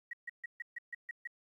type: tone bursts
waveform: sine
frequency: 1904 Hz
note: A#6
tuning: 36 cents sharp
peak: -38 dBFS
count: 8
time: 0.11-1.274 s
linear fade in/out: 5 ms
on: 23 ms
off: 140 ms
effects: 12-bit